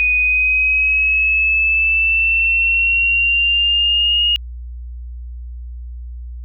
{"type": "tone with pitch glide", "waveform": "sine", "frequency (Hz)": [2489, 2859], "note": ["D#7", "F7"], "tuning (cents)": [0, 40], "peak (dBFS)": -12, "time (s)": [0, 4.36], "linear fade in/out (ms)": 0, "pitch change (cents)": 240, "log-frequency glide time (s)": [0.16, 4.23], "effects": ["added 60 Hz sine -27 dBFS peak until 6.44 s"]}